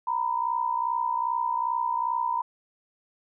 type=tone pair together; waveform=sine; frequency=932.3 / 994.8 Hz; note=A#5 / B5; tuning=0 / +12 cents; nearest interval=minor second; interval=112 cents; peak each=-27 dBFS; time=0.07-2.42 s; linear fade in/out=5 ms; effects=none